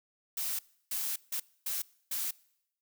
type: noise bursts at uneven times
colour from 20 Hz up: blue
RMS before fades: -34 dBFS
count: 5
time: 0.37-0.59 / 0.91-1.16 / 1.32-1.4 / 1.66-1.82 / 2.11-2.31 s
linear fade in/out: 5 ms
effects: noise-tail reverb RT60 0.8 s tail -24 dB re dry